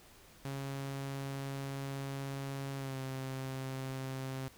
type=tone with pitch glide; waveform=sawtooth; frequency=137.2 to 132.6 Hz; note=C#3 to C3; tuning=-17 to +23 cents; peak=-34 dBFS; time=0.45-4.48 s; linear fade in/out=0 ms; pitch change=-60 cents; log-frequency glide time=2.76-2.98 s; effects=pink hiss -59 dBFS RMS until 4.57 s